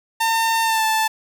sawtooth tone with pitch glide, 905 to 879.7 Hz, A5 to A5, +48 to -1 cents, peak -13 dBFS, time 0.2-1.08 s, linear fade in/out 10 ms, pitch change -49 cents, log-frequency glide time 0.63-0.84 s, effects 7-bit

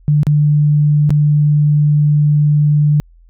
sine tone with dropouts, 148.4 Hz, D3, 18 cents sharp, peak -8 dBFS, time 0.08-3 s, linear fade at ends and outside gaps 0 ms, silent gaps 0.232-0.268 / 1.094-1.105 s, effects added 42 Hz sine -42 dBFS peak until 3.29 s

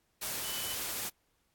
sine tone in noise, 3000 Hz, F#7, 23 cents sharp, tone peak -42 dBFS, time 0.43-0.75 s, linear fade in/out 20 ms, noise white, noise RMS -37 dBFS, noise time 0.21-1.1 s, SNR -8 dB, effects pink hiss -75 dBFS RMS until 1.54 s + AAC 64 kbps

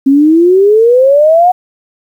sine exponential sweep, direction up, 266.4 to 740 Hz, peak -3 dBFS, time 0.06-1.52 s, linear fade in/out 10 ms, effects 7-bit

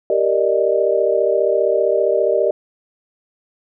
sine chord, Eb major seventh, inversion first, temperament equal, 392 / 466.2 / 587.3 / 622.3 Hz, G4 / Bb4 / D5 / Eb5, 0 / 0 / 0 / 0 cents, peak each -19 dBFS, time 0.1-2.51 s, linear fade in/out 2 ms, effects none

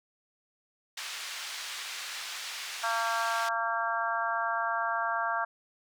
white band-pass noise, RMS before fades -39 dBFS, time 0.97-3.49 s, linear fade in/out 5 ms, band 1200 to 4800 Hz, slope 12 dB/octave
harmonic tone, 228.7 Hz, A#3, 33 cents flat, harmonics 3 / 4 / 5 / 6 / 7, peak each -34 / -34 / -34 / -34 / -34 dBFS, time 2.83-5.45 s, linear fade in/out 10 ms
effects none

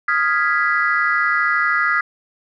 sine chord, F half-diminished seventh, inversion third, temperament equal, 1244.5 / 1396.9 / 1661.2 / 1975.5 Hz, Eb6 / F6 / Ab6 / Cb7, 0 / 0 / 0 / 0 cents, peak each -20 dBFS, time 0.08-2.01 s, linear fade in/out 5 ms, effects tanh soft clip ceiling -6 dBFS

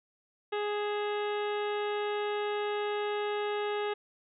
harmonic tone with a mistuned harmonic, 415.3 Hz, G#4, in tune, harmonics 1 / 2 / 3 / 4 / 5 / 6 / 7 / 8 / 9, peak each -31 / -37 / -41 / -43 / -45 / -47 / -48 / -49 / -50 dBFS, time 0.52-3.94 s, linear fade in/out 10 ms, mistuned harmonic 6, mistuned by +82 cents, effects none

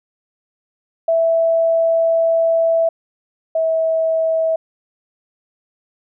sine tone pair in turn, 659.3 / 647.6 Hz, E5 / E5, 0 / -31 cents, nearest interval unison, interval 31 cents, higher first, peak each -12 / -14 dBFS, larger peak first, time 1.08-2.89 / 3.55-4.56 s, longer first, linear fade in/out 5 ms, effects none

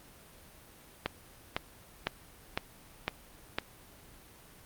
click train, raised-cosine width 0.3 ms, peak -13 dBFS, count 6, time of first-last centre 1.06-3.585 s, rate 1.98 Hz, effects pink hiss -55 dBFS RMS until 4.65 s + Opus 32 kbps

